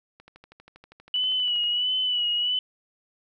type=click train; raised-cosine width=0.3 ms; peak=-32 dBFS; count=19; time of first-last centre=0.2-1.64 s; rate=12.5 Hz
type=tone with vibrato; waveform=sine; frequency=2960 Hz; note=F#7; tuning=in tune; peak=-22 dBFS; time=1.14-2.59 s; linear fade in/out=2 ms; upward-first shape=sine; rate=1.5 Hz; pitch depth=45 cents each way
effects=none